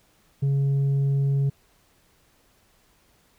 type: tone with tanh clipping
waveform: sine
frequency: 138.59 Hz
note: C#3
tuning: in tune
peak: -20 dBFS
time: 0.42-1.5 s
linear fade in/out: 10 ms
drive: 3 dB
effects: pink hiss -62 dBFS RMS until 3.38 s